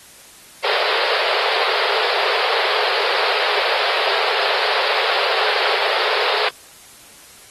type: band-pass noise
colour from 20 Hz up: pink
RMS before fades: -20 dBFS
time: 0.64-6.49 s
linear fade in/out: 5 ms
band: 400 to 4900 Hz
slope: 96 dB/octave
effects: white hiss -44 dBFS RMS until 7.5 s + AAC 32 kbps